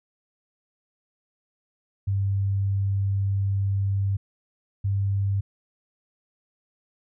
sine tone pair in turn, 98.5 / 98.95 Hz, G2 / G2, +9 / +17 cents, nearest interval unison, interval 8 cents, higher second, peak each -21 dBFS, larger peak neither, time 2.07-4.17 / 4.84-5.41 s, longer first, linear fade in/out 10 ms, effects none

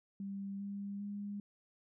sine tone with pitch steps, 197.4 / 200.4 / 203.4 Hz, G3 / G3 / G#3, +12 / +38 / -36 cents, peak -39 dBFS, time 0.2-1.4 s, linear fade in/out 2 ms, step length 400 ms, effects none

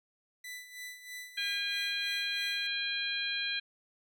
sawtooth tone with tremolo, 1990 Hz, B6, 13 cents sharp, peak -37 dBFS, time 0.44-2.67 s, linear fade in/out 5 ms, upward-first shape sine, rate 3.1 Hz, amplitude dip 70%
harmonic tone, 810 Hz, G#5, 43 cents flat, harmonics 2 / 3 / 4 / 5, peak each -37 / -37 / -37 / -37 dBFS, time 1.37-3.6 s, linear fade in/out 10 ms
effects none

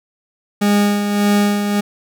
40% pulse tone with tremolo, 204.9 Hz, G#3, 23 cents flat, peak -10 dBFS, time 0.61-1.81 s, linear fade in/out 10 ms, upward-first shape sine, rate 1.7 Hz, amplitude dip 50%, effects none

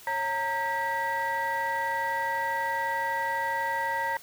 sine tone cluster, 549 / 923 / 1600 / 1942 Hz, C#5 / A#5 / G6 / B6, -17 / -17 / +35 / -30 cents, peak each -35 / -27 / -35 / -31 dBFS, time 0.07-4.17 s, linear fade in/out 2 ms, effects tanh soft clip ceiling -21 dBFS + white hiss -50 dBFS RMS until 4.22 s

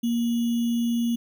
sine tone with sample-and-hold, 234.8 Hz, A#3, 13 cents sharp, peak -21 dBFS, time 0.03-1.16 s, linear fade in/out 10 ms, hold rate 3150 Hz, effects none

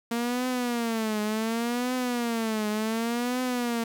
sawtooth tone with vibrato, 231.5 Hz, A#3, 12 cents flat, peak -22 dBFS, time 0.11-3.84 s, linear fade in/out 5 ms, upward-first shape triangle, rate 0.68 Hz, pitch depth 170 cents each way, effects 9-bit

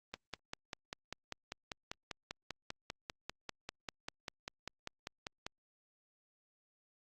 click train, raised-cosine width 0.2 ms, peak -23 dBFS, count 28, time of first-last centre 0.14-5.465 s, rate 5.07 Hz, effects Opus 32 kbps

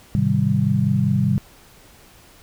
sine chord, Ab major seventh, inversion none, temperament equal with one note detuned, 105.7 / 130.81 / 155.56 / 196 Hz, Ab2 / C3 / Eb3 / G3, +31 / 0 / 0 / 0 cents, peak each -23 / -20 / -23 / -20 dBFS, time 0.15-1.38 s, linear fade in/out 0 ms, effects pink hiss -49 dBFS RMS until 2.42 s

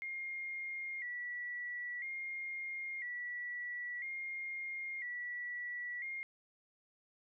sine tone with vibrato, 2036 Hz, C7, 48 cents flat, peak -39 dBFS, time 0.02-6.23 s, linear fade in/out 0 ms, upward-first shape square, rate 0.5 Hz, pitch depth 76 cents each way, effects none

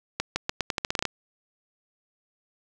accelerating click train, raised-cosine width 0.2 ms, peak -8 dBFS, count 12, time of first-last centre 0.2-1.053 s, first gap 160 ms, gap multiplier 0.84, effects none

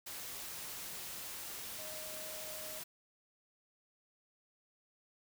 sine tone in noise, 622.3 Hz, D#5, in tune, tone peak -50 dBFS, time 1.78-2.8 s, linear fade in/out 10 ms, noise white, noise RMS -45 dBFS, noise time 0.06-2.84 s, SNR -8 dB, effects none

